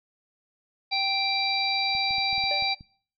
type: harmonic tone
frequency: 784 Hz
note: G5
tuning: in tune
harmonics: 1 / 3 / 5 / 6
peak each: -29 / -29 / -29 / -29 dBFS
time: 0.91-2.75 s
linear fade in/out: 20 ms
type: clicks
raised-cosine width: 5 ms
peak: -33 dBFS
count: 8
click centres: 1.951 / 2.108 / 2.183 / 2.329 / 2.38 / 2.439 / 2.624 / 2.809 s
type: tone with exponential decay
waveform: triangle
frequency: 587.3 Hz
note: D5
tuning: in tune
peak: -26 dBFS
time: 2.51-2.79 s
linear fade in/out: 1 ms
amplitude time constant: 59 ms
effects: noise-tail reverb RT60 0.5 s tail -23 dB re dry